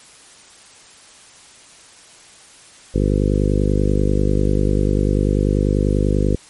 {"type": "harmonic tone", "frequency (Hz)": 50.2, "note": "G1", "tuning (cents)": 42, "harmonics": [1, 2, 3, 4, 5, 6, 7, 8, 9, 10], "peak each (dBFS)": [-18, -21, -23, -24, -25, -26, -26, -27, -28, -28], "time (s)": [2.94, 6.36], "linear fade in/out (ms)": 10, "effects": ["white hiss -45 dBFS RMS until 6.49 s", "MP3 48 kbps"]}